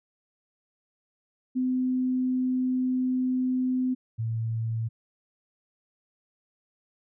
sine tone pair in turn, 255.2 / 113.15 Hz, C4 / A2, -43 / +49 cents, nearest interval octave + major second, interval 1408 cents, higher first, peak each -23 / -26 dBFS, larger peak first, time 1.55-3.95 / 4.18-4.89 s, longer first, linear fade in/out 20 ms, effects none

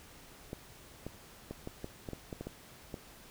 clicks, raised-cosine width 2 ms, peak -26 dBFS, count 11, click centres 0.531 / 1.066 / 1.51 / 1.674 / 1.844 / 2.088 / 2.133 / 2.328 / 2.41 / 2.47 / 2.942 s, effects pink hiss -55 dBFS RMS until 3.3 s

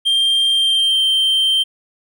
triangle tone with pitch glide, 3181 to 3135 Hz, G7 to G7, +25 to -1 cents, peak -11 dBFS, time 0.05-1.64 s, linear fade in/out 20 ms, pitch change -26 cents, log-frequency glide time 0.5-1.03 s, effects none

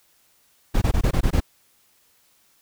brown noise bursts, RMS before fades -18 dBFS, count 7, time 0.74-1.405 s, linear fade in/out 10 ms, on 77 ms, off 21 ms, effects white hiss -61 dBFS RMS until 2.61 s

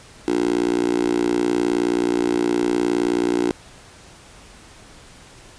10% pulse tone with high-pass filter, 59.2 Hz, A#1, 27 cents sharp, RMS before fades -20 dBFS, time 0.28-3.51 s, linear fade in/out 0 ms, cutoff 330 Hz, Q 4.8, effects pink hiss -45 dBFS RMS until 5.58 s + resampled to 22050 Hz

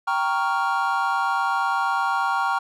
triangle chord, G half-diminished seventh, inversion none, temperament equal, 784 / 932.3 / 1108.7 / 1396.9 Hz, G5 / Bb5 / Db6 / F6, 0 / 0 / 0 / 0 cents, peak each -24 dBFS, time 0.07-2.59 s, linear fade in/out 10 ms, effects none

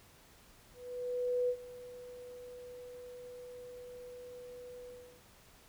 sine tone with ADSR envelope, 493.9 Hz, B4, in tune, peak -28 dBFS, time 0.73-5.23 s, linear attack 760 ms, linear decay 70 ms, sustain -18 dB, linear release 360 ms, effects pink hiss -61 dBFS RMS until 5.68 s

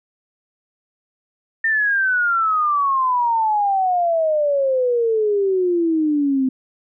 sine exponential sweep, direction down, 1821 to 257.5 Hz, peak -15 dBFS, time 1.64-6.49 s, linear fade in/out 5 ms, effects none

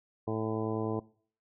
harmonic tone with a mistuned harmonic, 109.8 Hz, A2, 3 cents flat, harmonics 1 / 2 / 3 / 4 / 5 / 6 / 7 / 8 / 9, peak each -36 / -38 / -36 / -35 / -43 / -42 / -43 / -48 / -44 dBFS, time 0.27-1 s, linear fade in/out 10 ms, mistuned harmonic 9, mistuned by +39 cents, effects noise-tail reverb RT60 0.5 s tail -22 dB re dry

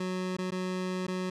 25% pulse tone with dropouts, 184.3 Hz, F#3, 7 cents flat, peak -27 dBFS, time 0-1.3 s, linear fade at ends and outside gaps 5 ms, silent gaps 0.368-0.385 / 0.507-0.519 / 1.068-1.08 s, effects low-pass 7000 Hz 12 dB/octave

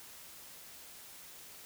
silence, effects white hiss -52 dBFS RMS until 1.65 s

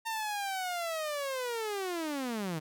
sawtooth linear sweep, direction down, 913 to 149.5 Hz, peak -29 dBFS, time 0.05-2.6 s, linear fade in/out 20 ms, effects none

